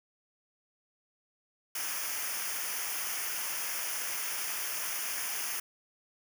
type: noise with comb filter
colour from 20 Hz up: white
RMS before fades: -35 dBFS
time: 1.75-5.6 s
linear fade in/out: 5 ms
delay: 0.25 ms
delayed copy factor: -0.8
effects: none